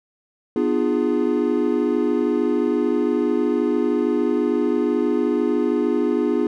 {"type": "chord", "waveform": "triangle", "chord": "B diminished seventh", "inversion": "none", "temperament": "equal with one note detuned", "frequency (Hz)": [246.9, 300.2, 349.2, 415.3], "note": ["B3", "D4", "F4", "Ab4"], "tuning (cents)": [0, 38, 0, 0], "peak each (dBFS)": -21, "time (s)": [0.56, 6.47], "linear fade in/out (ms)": 2, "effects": []}